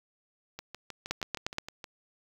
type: two click trains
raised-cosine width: 0.2 ms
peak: -23 / -13 dBFS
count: 9 / 5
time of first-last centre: 0.59-1.842 / 1.11-1.584 s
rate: 6.39 / 8.44 Hz
effects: 7-bit